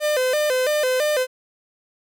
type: tone with vibrato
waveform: 45% pulse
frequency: 554.4 Hz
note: C#5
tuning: in tune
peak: -18 dBFS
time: 0-1.27 s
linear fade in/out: 50 ms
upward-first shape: square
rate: 3 Hz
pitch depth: 140 cents each way
effects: none